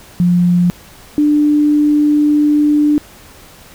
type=tone pair in turn; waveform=sine; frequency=176.4 / 296.7 Hz; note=F3 / D4; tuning=+18 / +18 cents; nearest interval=major sixth; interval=900 cents; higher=second; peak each=-8 dBFS; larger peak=neither; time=0.2-0.7 / 1.18-2.98 s; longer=second; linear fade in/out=0 ms; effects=pink hiss -40 dBFS RMS until 3.74 s